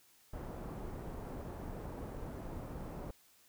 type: low-pass noise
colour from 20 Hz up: pink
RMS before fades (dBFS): -44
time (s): 0.33-3.11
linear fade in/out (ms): 5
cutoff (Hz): 830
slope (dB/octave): 12
effects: white hiss -66 dBFS RMS until 3.48 s